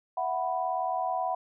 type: chord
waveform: sine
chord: E suspended second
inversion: none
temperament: equal with one note detuned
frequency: 661.5 / 740 / 987.8 Hz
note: E5 / F#5 / B5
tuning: +6 / 0 / 0 cents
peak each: -34 / -29 / -33 dBFS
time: 0.17-1.35 s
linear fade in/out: 5 ms
effects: none